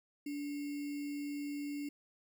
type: tone with sample-and-hold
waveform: sine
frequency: 288.8 Hz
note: D4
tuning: 29 cents flat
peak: -37 dBFS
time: 0.26-1.89 s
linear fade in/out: 5 ms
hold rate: 2450 Hz
effects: none